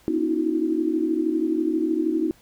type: tone cluster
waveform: sine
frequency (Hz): 248 / 286.7 / 317.9 / 330.4 / 364.2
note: B3 / D4 / D#4 / E4 / F#4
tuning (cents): +7 / -42 / +37 / +4 / -27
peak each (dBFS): -30 / -31 / -22 / -31 / -28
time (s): 0.08-2.31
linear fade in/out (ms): 0
effects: pink hiss -56 dBFS RMS until 2.41 s